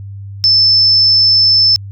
sine tone, 5274 Hz, E8, in tune, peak -6 dBFS, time 0.44-1.76 s, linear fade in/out 0 ms, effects added 99 Hz sine -25 dBFS peak until 1.91 s

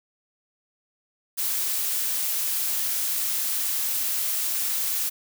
blue noise, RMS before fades -26 dBFS, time 1.37-5.1 s, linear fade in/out 20 ms, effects none

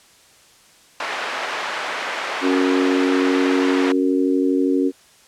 white band-pass noise, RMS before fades -26 dBFS, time 1-3.92 s, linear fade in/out 2 ms, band 540 to 1900 Hz, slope 12 dB/octave
harmonic tone, 92.5 Hz, F#2, in tune, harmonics 3 / 4 / 5, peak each -17 / -21 / -24 dBFS, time 2.41-4.92 s, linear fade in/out 50 ms
effects white hiss -51 dBFS RMS until 5.27 s + low-pass 9000 Hz 12 dB/octave

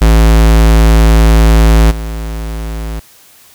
square tone with level steps, 55 Hz, A1, in tune, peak -4 / -18 dBFS, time 0.01-3 s, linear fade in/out 10 ms, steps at 1.9 s, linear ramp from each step 20 ms, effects white hiss -42 dBFS RMS until 3.54 s

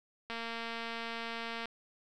click train, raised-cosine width 0.3 ms, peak -24 dBFS, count 313, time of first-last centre 0.3-1.657 s, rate 230 Hz, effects none

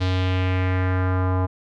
square tone with low-pass filter sweep, 92.5 Hz, F#2, in tune, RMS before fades -21 dBFS, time 0-1.47 s, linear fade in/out 20 ms, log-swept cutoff 4100 to 1000 Hz, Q 2.2, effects none

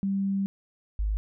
sine tone pair in turn, 196 / 51.91 Hz, G3 / G#1, 0 / 0 cents, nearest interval octave + major seventh, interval 2300 cents, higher first, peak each -24 dBFS, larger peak neither, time 0.03-0.46 / 0.99-1.17 s, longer first, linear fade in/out 0 ms, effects none

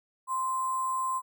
sine tone with sample-and-hold, 1044 Hz, C6, 4 cents flat, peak -27 dBFS, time 0.27-1.22 s, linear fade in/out 50 ms, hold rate 8820 Hz, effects none

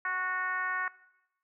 sine tone with frequency modulation, 1471 Hz, F#6, 11 cents flat, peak -29 dBFS, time 0.05-0.88 s, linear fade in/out 2 ms, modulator 364 Hz, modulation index 1.3, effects noise-tail reverb RT60 0.9 s tail -20 dB re dry

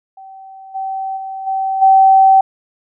sine tone with level steps, 770 Hz, G5, 31 cents flat, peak -33 / -19 / -23 / -15 / -5 dBFS, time 0.17-2.41 s, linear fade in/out 5 ms, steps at 0.74 / 1.16 / 1.46 / 1.81 s, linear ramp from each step 20 ms, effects none

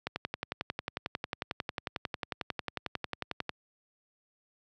click train, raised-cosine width 0.3 ms, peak -16 dBFS, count 39, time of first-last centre 0.07-3.493 s, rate 11.1 Hz, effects high-pass 80 Hz 12 dB/octave

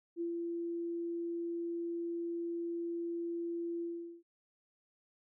sine tone with ADSR envelope, 340 Hz, F4, 46 cents flat, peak -33 dBFS, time 0.16-4.23 s, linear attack 49 ms, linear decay 110 ms, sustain -2 dB, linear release 410 ms, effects none

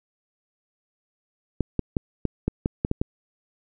clicks, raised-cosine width 3 ms, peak -9 dBFS, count 9, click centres 1.607 / 1.793 / 1.968 / 2.253 / 2.48 / 2.659 / 2.849 / 2.914 / 3.015 s, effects none

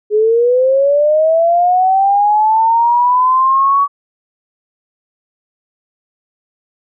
sine linear sweep, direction up, 415.3 to 1136 Hz, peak -8 dBFS, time 0.1-3.88 s, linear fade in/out 50 ms, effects none

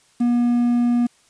triangle tone with quantisation, 240.4 Hz, B3, 46 cents flat, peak -13 dBFS, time 0.2-1.07 s, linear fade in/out 10 ms, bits 7, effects white hiss -57 dBFS RMS until 1.29 s + resampled to 22050 Hz

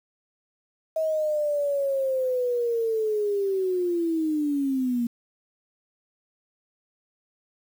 sine linear sweep, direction down, 642 to 233.1 Hz, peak -22 dBFS, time 0.96-5.07 s, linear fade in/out 5 ms, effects 8-bit

